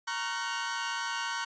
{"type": "chord", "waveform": "sawtooth", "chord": "Gb major seventh", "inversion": "first", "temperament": "equal with one note detuned", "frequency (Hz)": [932.3, 1108.7, 1396.9, 1514.6], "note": ["Bb5", "Db6", "F6", "Gb6"], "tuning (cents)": [0, 0, 0, 40], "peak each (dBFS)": [-32, -35, -37, -32], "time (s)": [0.07, 1.45], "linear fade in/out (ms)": 10, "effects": ["resampled to 16000 Hz"]}